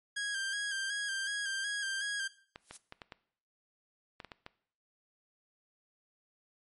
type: tone with vibrato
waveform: sawtooth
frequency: 1615 Hz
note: G#6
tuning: 49 cents flat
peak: -30 dBFS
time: 0.16-2.28 s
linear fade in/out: 10 ms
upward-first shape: square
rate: 2.7 Hz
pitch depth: 38 cents each way
type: clicks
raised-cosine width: 0.3 ms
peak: -28 dBFS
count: 9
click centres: 2.559 / 2.71 / 2.924 / 3.018 / 3.122 / 4.202 / 4.247 / 4.318 / 4.464 s
type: noise with exponential growth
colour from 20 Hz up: blue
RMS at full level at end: -43 dBFS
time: 2.57-2.77 s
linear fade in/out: 5 ms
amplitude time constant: 42 ms
effects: noise-tail reverb RT60 0.6 s tail -19 dB re dry + MP3 48 kbps